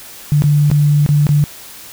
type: tone with dropouts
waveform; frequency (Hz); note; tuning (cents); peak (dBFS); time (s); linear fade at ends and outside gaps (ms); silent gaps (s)
sine; 146.83; D3; 0; -8; 0.32-1.44; 0; 0.421-0.439 / 0.701-0.714 / 1.063-1.09 / 1.268-1.291
effects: white hiss -35 dBFS RMS until 1.92 s